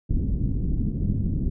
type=low-pass noise; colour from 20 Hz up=pink; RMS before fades=-24 dBFS; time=0.09-1.5 s; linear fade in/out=10 ms; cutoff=260 Hz; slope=24 dB/octave; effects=none